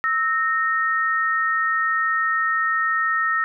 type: tone pair together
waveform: sine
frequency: 1306 / 1847 Hz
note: E6 / A#6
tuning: -17 / -16 cents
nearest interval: tritone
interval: 601 cents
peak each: -21 dBFS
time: 0.04-3.44 s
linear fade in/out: 0 ms
effects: none